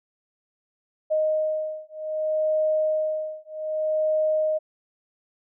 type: beating tone pair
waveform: sine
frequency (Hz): 621 / 621.64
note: D#5 / D#5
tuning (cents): -3 / -2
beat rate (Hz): 0.64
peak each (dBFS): -25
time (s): 1.1-4.59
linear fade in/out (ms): 20
effects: none